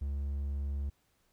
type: tone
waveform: triangle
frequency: 70.2 Hz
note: C#2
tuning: 22 cents sharp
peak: -30 dBFS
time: 0.01-0.9 s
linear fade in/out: 10 ms
effects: pink hiss -73 dBFS RMS until 1.32 s